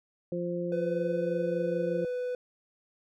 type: harmonic tone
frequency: 174.61 Hz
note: F3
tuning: in tune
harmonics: 1 / 2 / 3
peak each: -34 / -34 / -34 dBFS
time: 0.32-2.05 s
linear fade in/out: 2 ms
type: tone with pitch glide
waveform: triangle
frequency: 502 to 497.1 Hz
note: B4 to B4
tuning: +28 to +11 cents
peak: -28 dBFS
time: 0.72-2.35 s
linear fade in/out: 2 ms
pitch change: -17 cents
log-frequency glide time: 0.95-1.96 s
effects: none